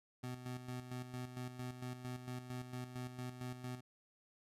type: tone with tremolo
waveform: 25% pulse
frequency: 125.4 Hz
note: B2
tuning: 27 cents sharp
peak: -38 dBFS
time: 0.23-3.81 s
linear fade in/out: 10 ms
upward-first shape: square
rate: 4.4 Hz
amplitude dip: 60%
effects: resampled to 32000 Hz